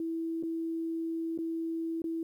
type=tone with dropouts; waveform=sine; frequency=328.3 Hz; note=E4; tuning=7 cents flat; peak=-31 dBFS; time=0-2.23 s; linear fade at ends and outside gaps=2 ms; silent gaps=0.427-0.434 / 1.377-1.387 / 2.019-2.041 s; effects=11-bit